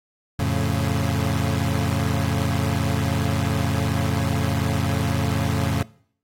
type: chord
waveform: 30% pulse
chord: F augmented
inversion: none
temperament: equal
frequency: 87.31 / 110 / 138.59 Hz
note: F2 / A2 / C#3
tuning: 0 / 0 / 0 cents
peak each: -22 dBFS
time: 0.39-5.83 s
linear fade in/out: 5 ms
effects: noise-tail reverb RT60 0.6 s tail -22 dB re dry + AAC 48 kbps